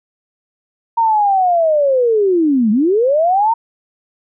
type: linear two-way sweep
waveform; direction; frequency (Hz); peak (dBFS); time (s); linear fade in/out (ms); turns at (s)
sine; down then up; 932.3 to 202.5 to 932.3; -10; 0.97-3.54; 10; 2.71
effects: none